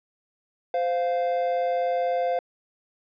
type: tone pair together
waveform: triangle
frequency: 518 / 698 Hz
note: C5 / F5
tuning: -17 / -1 cents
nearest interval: perfect fourth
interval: 516 cents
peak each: -23 / -23 dBFS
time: 0.74-2.39 s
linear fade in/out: 2 ms
effects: resampled to 11025 Hz